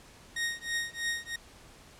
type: tone with tremolo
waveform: sawtooth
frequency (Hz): 1864.7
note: A#6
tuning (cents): 0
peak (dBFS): -24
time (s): 0.36-1.36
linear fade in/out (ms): 5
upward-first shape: triangle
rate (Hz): 3.1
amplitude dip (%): 100
effects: pink hiss -54 dBFS RMS until 1.99 s + low-pass 10000 Hz 12 dB/octave